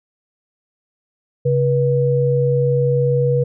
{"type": "tone pair together", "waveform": "sine", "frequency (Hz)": [136.24, 484.4], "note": ["C#3", "B4"], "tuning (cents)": [-30, -34], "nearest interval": "octave + minor seventh", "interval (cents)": 2196, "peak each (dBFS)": -16, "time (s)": [1.45, 3.44], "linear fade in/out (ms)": 10, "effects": []}